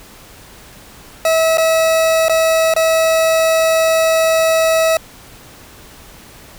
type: tone with dropouts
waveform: 40% pulse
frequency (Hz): 647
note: E5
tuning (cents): -32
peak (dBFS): -10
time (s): 1.25-4.97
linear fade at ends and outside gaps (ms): 2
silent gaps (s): 1.573-1.581 / 2.284-2.295 / 2.739-2.763
effects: pink hiss -40 dBFS RMS until 6.58 s